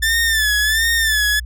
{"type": "tone with vibrato", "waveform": "sawtooth", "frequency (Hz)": 1760, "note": "A6", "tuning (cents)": 0, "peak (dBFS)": -11, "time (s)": [0.02, 1.4], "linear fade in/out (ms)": 10, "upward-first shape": "sine", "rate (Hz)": 1.4, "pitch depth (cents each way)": 81, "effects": ["added 60 Hz sine -26 dBFS peak until 1.45 s"]}